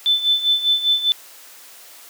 sine tone with tremolo, 3520 Hz, A7, in tune, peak -12 dBFS, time 0.06-1.12 s, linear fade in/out 0 ms, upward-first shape sine, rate 5 Hz, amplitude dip 75%, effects white hiss -43 dBFS RMS until 2.09 s + high-pass 400 Hz 12 dB/octave

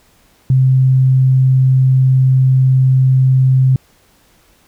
sine tone, 130.81 Hz, C3, in tune, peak -7 dBFS, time 0.5-3.76 s, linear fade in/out 2 ms, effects pink hiss -52 dBFS RMS until 4.67 s

